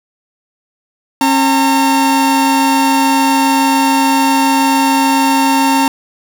45% pulse tone pair together, 270.6 / 911 Hz, C#4 / A#5, -42 / -40 cents, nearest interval octave + major sixth, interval 2102 cents, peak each -12 dBFS, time 1.21-5.88 s, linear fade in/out 2 ms, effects none

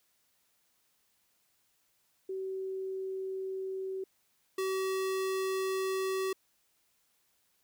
sine / square tone pair in turn, 381 / 381 Hz, G4 / G4, -49 / -49 cents, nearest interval unison, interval 0 cents, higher neither, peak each -34 / -31 dBFS, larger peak second, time 2.29-4.04 / 4.58-6.33 s, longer neither, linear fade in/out 5 ms, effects white hiss -73 dBFS RMS until 7.63 s

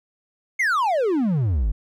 triangle exponential sweep, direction down, 2217 to 44.35 Hz, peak -16 dBFS, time 0.59-1.72 s, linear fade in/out 10 ms, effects none

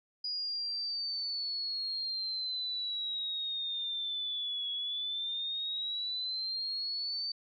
sine exponential two-way sweep, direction down then up, 4910 to 3353 to 4594 Hz, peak -33 dBFS, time 0.24-7.32 s, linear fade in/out 5 ms, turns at 4.71 s, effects none

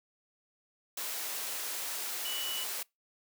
sine tone in noise, 2954 Hz, F#7, 3 cents flat, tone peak -36 dBFS, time 2.25-2.64 s, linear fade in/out 5 ms, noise white, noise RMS -37 dBFS, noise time 0.97-2.83 s, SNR -2 dB, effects noise-tail reverb RT60 0.2 s tail -25 dB re dry + high-pass 400 Hz 12 dB/octave

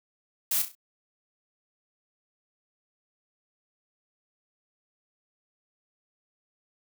blue noise with echo, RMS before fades -26 dBFS, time 0.51-0.62 s, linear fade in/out 5 ms, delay 33 ms, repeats 4, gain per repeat -8 dB, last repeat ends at 0.752 s, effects none

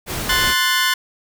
pink noise, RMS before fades -25 dBFS, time 0.06-0.55 s, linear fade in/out 50 ms
20% pulse chord, F# diminished, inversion second, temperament equal, 1046.5 / 1480 / 1760 Hz, C6 / F#6 / A6, 0 / 0 / 0 cents, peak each -15 dBFS, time 0.29-0.94 s, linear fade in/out 5 ms
effects none

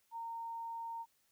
sine tone, 920 Hz, A#5, 23 cents flat, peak -40 dBFS, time 0.11-1.06 s, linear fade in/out 50 ms, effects white hiss -75 dBFS RMS until 1.31 s

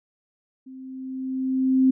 sine tone with level ramp, 261.6 Hz, C4, in tune, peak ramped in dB -39 to -13 dBFS, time 0.66-1.91 s, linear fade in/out 10 ms, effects none

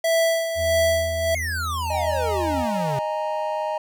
square tone with tremolo, 659.3 Hz, E5, in tune, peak -17 dBFS, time 0.04-1.35 s, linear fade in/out 5 ms, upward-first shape sine, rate 1.6 Hz, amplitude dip 60%
triangle tone with pitch glide, 82.41 to 81.84 Hz, E2 to E2, 0 to -12 cents, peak -26 dBFS, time 0.55-2.66 s, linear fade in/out 50 ms, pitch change -12 cents, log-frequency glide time 0.84-1.47 s
square exponential sweep, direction down, 2217 to 130.81 Hz, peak -26 dBFS, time 1.35-2.99 s, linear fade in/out 2 ms
triangle chord, D# suspended fourth, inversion none, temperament equal with one note detuned, 618.3 / 830.6 / 932.3 Hz, D#5 / G#5 / A#5, -11 / 0 / 0 cents, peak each -24 / -28 / -26 dBFS, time 1.9-3.78 s, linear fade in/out 5 ms
effects none

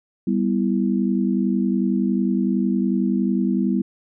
sine chord, E minor, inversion first, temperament equal, 196 / 246.9 / 329.6 Hz, G3 / B3 / E4, 0 / 0 / 0 cents, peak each -20 / -22 / -25 dBFS, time 0.27-3.82 s, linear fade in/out 5 ms, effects none

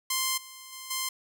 5% pulse tone with level steps, 1046.5 Hz, C6, in tune, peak -14 / -32 / -28 / -17 dBFS, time 0.1-1.09 s, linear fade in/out 5 ms, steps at 0.37 / 0.72 / 0.9 s, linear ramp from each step 10 ms, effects none

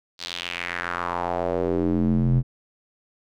square tone with band-pass filter sweep, 43.65 Hz, F1, in tune, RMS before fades -24 dBFS, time 0.18-2.43 s, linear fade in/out 50 ms, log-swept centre 4500 to 130 Hz, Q 2.8, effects none

